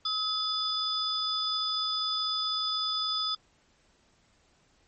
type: tone cluster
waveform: sine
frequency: 1276 / 3487 / 4972 Hz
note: D#6 / A7 / D#8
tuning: +43 / -16 / -2 cents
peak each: -34 / -31 / -31 dBFS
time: 0.05-3.35 s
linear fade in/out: 5 ms
effects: pink hiss -66 dBFS RMS until 4.87 s + MP3 32 kbps